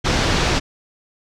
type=low-pass noise; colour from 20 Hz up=pink; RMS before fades=-18 dBFS; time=0.04-0.6 s; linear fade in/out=20 ms; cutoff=6100 Hz; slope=24 dB/octave; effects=none